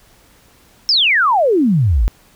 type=exponential sweep; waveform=sine; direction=down; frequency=5470 to 44.07 Hz; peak=-10 dBFS; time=0.89-2.08 s; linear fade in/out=0 ms; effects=pink hiss -50 dBFS RMS until 2.35 s